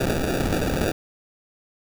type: noise with sample-and-hold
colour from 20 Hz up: white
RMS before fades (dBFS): -23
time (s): 0-0.92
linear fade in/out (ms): 5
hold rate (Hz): 1050
effects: none